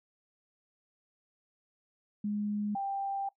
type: tone pair in turn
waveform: sine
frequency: 207.7 / 788.9 Hz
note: G#3 / G5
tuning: 0 / +11 cents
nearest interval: octave + major seventh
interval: 2311 cents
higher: second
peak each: -30 / -31 dBFS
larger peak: first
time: 2.24-2.75 / 2.75-3.29 s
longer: second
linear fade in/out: 5 ms
effects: noise-tail reverb RT60 0.1 s tail -19 dB re dry